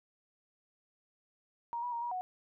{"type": "tone with pitch steps", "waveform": "sine", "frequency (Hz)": [940, 973, 937, 957, 736], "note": ["A#5", "B5", "A#5", "A#5", "F#5"], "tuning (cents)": [14, -26, 9, 45, -9], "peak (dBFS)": -34, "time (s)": [1.73, 2.21], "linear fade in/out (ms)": 0, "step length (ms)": 96, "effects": []}